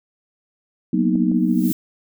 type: chord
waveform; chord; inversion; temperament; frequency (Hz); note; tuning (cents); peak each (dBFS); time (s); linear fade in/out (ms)
sine; B major seventh; second; equal with one note detuned; 185 / 233.1 / 246.9 / 312; F#3 / A#3 / B3 / D#4; 0 / 0 / 0 / +5; -20 / -21 / -21 / -21; 0.93-1.72; 5
type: clicks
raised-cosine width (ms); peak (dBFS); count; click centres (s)
2; -23; 2; 1.155 / 1.316
type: noise with exponential growth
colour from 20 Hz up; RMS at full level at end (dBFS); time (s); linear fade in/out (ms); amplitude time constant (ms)
violet; -27; 1.35-1.73; 1; 82
effects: none